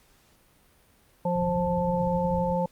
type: harmonic tone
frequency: 176.2 Hz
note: F3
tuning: 16 cents sharp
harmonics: 1 / 3 / 5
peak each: -27 / -27 / -29 dBFS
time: 1.25-2.66 s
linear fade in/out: 5 ms
type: low-pass noise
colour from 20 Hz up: white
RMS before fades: -37 dBFS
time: 1.35-2.56 s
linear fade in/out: 0 ms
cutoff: 190 Hz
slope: 96 dB/octave
effects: pink hiss -61 dBFS RMS until 2.71 s + Opus 48 kbps